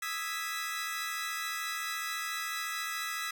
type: chord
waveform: sawtooth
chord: E major seventh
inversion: third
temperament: equal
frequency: 1244.5 / 1318.5 / 1661.2 / 1975.5 Hz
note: D#6 / E6 / G#6 / B6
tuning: 0 / 0 / 0 / 0 cents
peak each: -38 / -36 / -38 / -34 dBFS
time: 0.02-3.31 s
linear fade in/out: 5 ms
effects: none